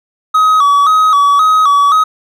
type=tone with vibrato; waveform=triangle; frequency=1200 Hz; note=D6; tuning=37 cents sharp; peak=-4 dBFS; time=0.34-2.04 s; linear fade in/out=10 ms; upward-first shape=square; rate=1.9 Hz; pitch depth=91 cents each way; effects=none